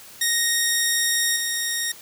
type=tone with level steps; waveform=10% pulse; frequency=1864.7 Hz; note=A#6; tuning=in tune; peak=-10 / -14 dBFS; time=0.21-1.92 s; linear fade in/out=5 ms; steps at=1.36 s; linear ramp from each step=5 ms; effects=white hiss -44 dBFS RMS until 2.01 s + high-pass 60 Hz 12 dB/octave